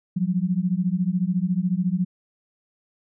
sine beating tone pair, 174.61 / 188.61 Hz, F3 / F#3, 0 / +33 cents, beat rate 14 Hz, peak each -23 dBFS, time 0.16-2.05 s, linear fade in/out 10 ms, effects none

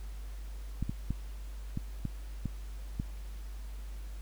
clicks, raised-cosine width 5 ms, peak -20 dBFS, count 7, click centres 0.826 / 0.895 / 1.106 / 1.774 / 2.053 / 2.457 / 2.999 s, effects added 50 Hz sine -39 dBFS peak until 4.21 s + pink hiss -57 dBFS RMS until 4.21 s

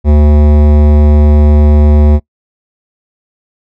sine tone with hard clipping, 74.3 Hz, D2, 21 cents sharp, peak -5 dBFS, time 0.04-2.2 s, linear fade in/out 50 ms, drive 16 dB, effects noise-tail reverb RT60 0.1 s tail -24 dB re dry

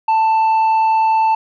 sine tone with tanh clipping, 885 Hz, A5, 10 cents sharp, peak -12 dBFS, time 0.08-1.35 s, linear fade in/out 5 ms, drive 4 dB, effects none

